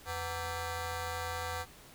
15% pulse ring-modulated tone, 415.3 Hz, G#4, in tune, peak -26 dBFS, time 0.05-1.66 s, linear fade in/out 50 ms, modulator 330 Hz, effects pink hiss -55 dBFS RMS until 1.94 s

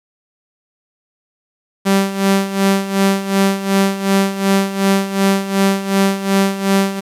sawtooth tone with tremolo, 195.4 Hz, G3, 5 cents flat, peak -6 dBFS, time 1.85-7.01 s, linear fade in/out 20 ms, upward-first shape sine, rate 2.7 Hz, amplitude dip 75%, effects resampled to 32000 Hz + 7-bit

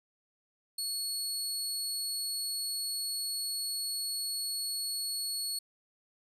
25% pulse tone, 4372 Hz, C#8, 25 cents flat, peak -28 dBFS, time 0.78-5.59 s, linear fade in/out 5 ms, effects none

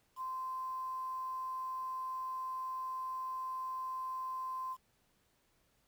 sine tone with quantisation, 1037 Hz, C6, 16 cents flat, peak -37 dBFS, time 0.16-4.77 s, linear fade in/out 50 ms, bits 10, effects pink hiss -74 dBFS RMS until 5.87 s

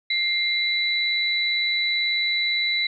sine tone pair together, 2100 / 3959 Hz, C7 / B7, +6 / +3 cents, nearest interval major seventh, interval 1097 cents, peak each -23 dBFS, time 0.1-2.87 s, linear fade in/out 5 ms, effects none

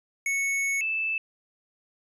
square / sine tone pair in turn, 2210 / 2634 Hz, C#7 / E7, -6 / -2 cents, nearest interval minor third, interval 304 cents, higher second, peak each -25 dBFS, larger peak neither, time 0.26-0.81 / 0.81-1.18 s, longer first, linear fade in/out 2 ms, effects resampled to 24000 Hz

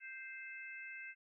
harmonic tone, 523 Hz, C5, 1 cent flat, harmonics 3 / 4 / 5, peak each -50 / -50 / -51 dBFS, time 0-1.15 s, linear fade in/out 50 ms, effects none

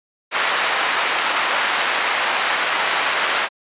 pink band-pass noise, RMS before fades -20 dBFS, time 0.31-3.49 s, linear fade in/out 50 ms, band 960 to 2900 Hz, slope 12 dB/octave, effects resampled to 8000 Hz

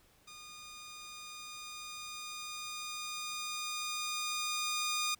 10% pulse tone with level ramp, 1222 Hz, D#6, 32 cents flat, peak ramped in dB -41 to -23 dBFS, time 0.27-5.15 s, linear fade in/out 10 ms, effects pink hiss -66 dBFS RMS until 5.19 s

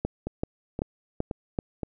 two click trains, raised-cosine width 2 ms, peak -13 / -17 dBFS, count 5 / 4, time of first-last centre 0.05-1.588 / 0.27-1.833 s, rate 2.6 / 1.92 Hz, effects none

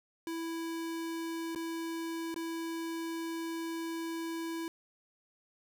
square tone with dropouts, 330 Hz, E4, 2 cents sharp, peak -36 dBFS, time 0.27-4.68 s, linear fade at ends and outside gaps 1 ms, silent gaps 1.549-1.559 / 2.343-2.361 s, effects none

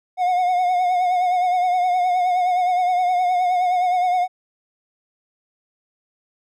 triangle tone with vibrato, 724 Hz, F#5, 38 cents flat, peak -14 dBFS, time 0.17-4.28 s, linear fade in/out 50 ms, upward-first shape triangle, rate 9.6 Hz, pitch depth 53 cents each way, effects none

